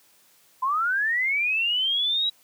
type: linear sweep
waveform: sine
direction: up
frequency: 1000 to 3891 Hz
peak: -21 dBFS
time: 0.62-2.3 s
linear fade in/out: 10 ms
effects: white hiss -59 dBFS RMS until 2.43 s + high-pass 100 Hz 12 dB/octave